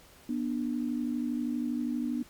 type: tone pair together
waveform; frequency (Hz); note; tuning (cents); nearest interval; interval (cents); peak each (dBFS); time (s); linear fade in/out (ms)
sine; 244 / 296.5; B3 / D4; -21 / +17; minor third; 338; -30 / -33; 0.29-2.23; 5
effects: pink hiss -56 dBFS RMS until 2.29 s + MP3 96 kbps